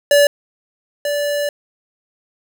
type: tone pair in turn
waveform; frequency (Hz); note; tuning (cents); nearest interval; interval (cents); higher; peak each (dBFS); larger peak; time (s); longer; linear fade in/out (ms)
square; 576 / 581; D5 / D5; -34 / -19; unison; 15; second; -9 / -18; first; 0.11-0.27 / 1.05-1.49; second; 2
effects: none